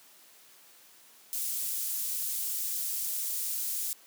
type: high-pass noise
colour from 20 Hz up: pink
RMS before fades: -33 dBFS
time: 1.33-3.93 s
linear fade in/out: 0 ms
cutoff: 9800 Hz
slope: 12 dB/octave
effects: white hiss -57 dBFS RMS until 4.06 s + high-pass 200 Hz 12 dB/octave